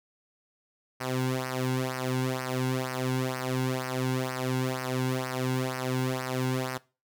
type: tone with flanger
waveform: sawtooth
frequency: 128.9 Hz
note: C3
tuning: 26 cents flat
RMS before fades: -30 dBFS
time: 1-6.78 s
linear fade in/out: 10 ms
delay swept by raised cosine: 0.27 to 1.67 ms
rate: 2.1 Hz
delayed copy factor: -0.8
effects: noise-tail reverb RT60 0.3 s tail -20 dB re dry